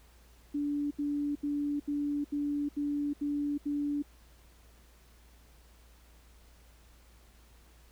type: tone bursts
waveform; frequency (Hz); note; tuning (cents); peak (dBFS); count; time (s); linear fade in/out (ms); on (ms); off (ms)
sine; 289.8; D4; -23; -29; 8; 0.54-4.025; 10; 370; 75
effects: added 58 Hz sine -57 dBFS peak until 7.91 s + pink hiss -63 dBFS RMS until 7.91 s